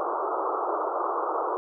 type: band-pass noise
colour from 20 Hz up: white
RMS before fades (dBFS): -28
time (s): 0-1.57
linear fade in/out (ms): 0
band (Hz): 330 to 1300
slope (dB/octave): 96
effects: none